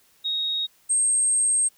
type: tone pair in turn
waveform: sine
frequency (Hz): 3759 / 8439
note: A#7 / C9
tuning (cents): +14 / +14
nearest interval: octave + major second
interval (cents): 1400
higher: second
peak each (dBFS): -23 / -18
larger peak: second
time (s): 0.24-0.67 / 0.89-1.69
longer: second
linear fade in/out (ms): 20
effects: white hiss -60 dBFS RMS until 1.77 s